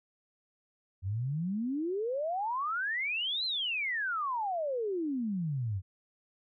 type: exponential two-way sweep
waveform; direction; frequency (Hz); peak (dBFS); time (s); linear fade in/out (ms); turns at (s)
sine; up then down; 89.3 to 4186 to 89.3; -30; 1.02-5.82; 50; 3.45
effects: none